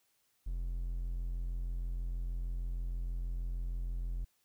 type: tone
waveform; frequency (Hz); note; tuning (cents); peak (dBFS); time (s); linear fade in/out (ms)
triangle; 43.17; F1; -19; -32; 0.46-4.25; 10
effects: white hiss -75 dBFS RMS until 4.44 s